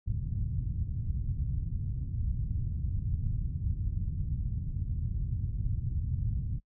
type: low-pass noise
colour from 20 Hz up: white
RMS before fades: -32 dBFS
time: 0.06-6.6 s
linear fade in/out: 20 ms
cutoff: 120 Hz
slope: 24 dB/octave
effects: noise-tail reverb RT60 0.1 s tail -26 dB re dry